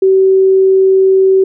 sine tone, 382 Hz, G4, 45 cents flat, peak -5 dBFS, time 0.02-1.44 s, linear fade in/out 5 ms, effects none

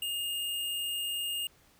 sine tone with sample-and-hold, 2834 Hz, F7, 25 cents sharp, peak -31 dBFS, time 0.02-1.47 s, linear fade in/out 2 ms, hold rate 11025 Hz, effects pink hiss -63 dBFS RMS until 1.79 s

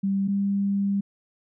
sine tone pair in turn, 196 / 198.97 Hz, G3 / G3, 0 / +26 cents, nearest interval unison, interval 26 cents, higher second, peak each -21 dBFS, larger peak neither, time 0.03-0.28 / 0.28-1.01 s, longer second, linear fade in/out 10 ms, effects none

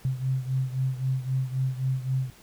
sine beating tone pair, 130 / 133.8 Hz, C3 / C3, -11 / +39 cents, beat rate 3.8 Hz, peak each -26 / -30 dBFS, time 0.05-2.3 s, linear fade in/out 0 ms, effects pink hiss -53 dBFS RMS until 2.42 s

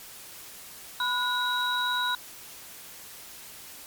sine tone cluster, 996 / 1454 / 3858 Hz, B5 / F#6 / B7, +14 / -31 / -41 cents, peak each -29 dBFS, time 1-2.15 s, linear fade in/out 2 ms, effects white hiss -45 dBFS RMS until 3.86 s + MP3 96 kbps

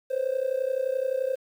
triangle tone with amplitude modulation, 523.3 Hz, C5, in tune, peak -17 dBFS, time 0.1-1.36 s, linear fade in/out 20 ms, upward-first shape sine, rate 31.6 Hz, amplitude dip 90%, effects tanh soft clip ceiling -19 dBFS + 9-bit

